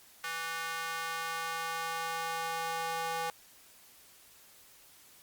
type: tone with high-pass filter sweep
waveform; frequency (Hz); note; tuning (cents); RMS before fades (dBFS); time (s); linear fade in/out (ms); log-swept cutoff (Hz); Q
square; 164.81; E3; 0; -36; 0.24-3.3; 0; 1400 to 750; 1.8
effects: white hiss -58 dBFS RMS until 5.22 s + Opus 48 kbps